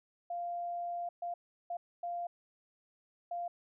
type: tone bursts at uneven times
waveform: sine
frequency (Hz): 696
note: F5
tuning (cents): -6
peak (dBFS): -35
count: 5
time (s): 0.3-1.09 / 1.22-1.34 / 1.7-1.77 / 2.03-2.27 / 3.31-3.48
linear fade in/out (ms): 5
effects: none